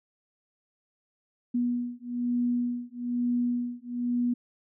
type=beating tone pair; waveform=sine; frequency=242.3 / 243.4 Hz; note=B3 / B3; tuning=-33 / -25 cents; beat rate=1.1 Hz; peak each=-29 / -29 dBFS; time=1.54-4.34 s; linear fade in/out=10 ms; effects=none